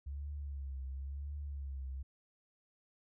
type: tone with vibrato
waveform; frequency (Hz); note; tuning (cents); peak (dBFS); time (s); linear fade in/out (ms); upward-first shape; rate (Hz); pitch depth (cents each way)
sine; 69.3; C#2; 0; -39; 0.06-2.03; 10; triangle; 0.96; 93
effects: none